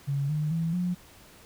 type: tone with pitch steps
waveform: sine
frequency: 140 / 151.79 / 164.58 / 178.44 Hz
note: C#3 / D#3 / E3 / F3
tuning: +18 / -43 / -2 / +38 cents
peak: -25 dBFS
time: 0.07-0.95 s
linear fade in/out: 20 ms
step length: 220 ms
effects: pink hiss -53 dBFS RMS until 1.45 s